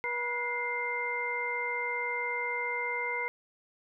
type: harmonic tone with a mistuned harmonic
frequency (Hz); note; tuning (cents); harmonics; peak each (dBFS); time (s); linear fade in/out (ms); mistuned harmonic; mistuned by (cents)
483.1; B4; -38; 1 / 2 / 3 / 4; -38 / -36 / -42 / -32; 0.04-3.28; 0; 4; +140
effects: none